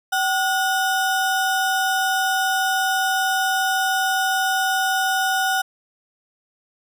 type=ring-modulated tone; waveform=square; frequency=1108.7 Hz; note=C#6; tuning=in tune; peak=-16 dBFS; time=0.12-5.62 s; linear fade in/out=10 ms; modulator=343 Hz; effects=none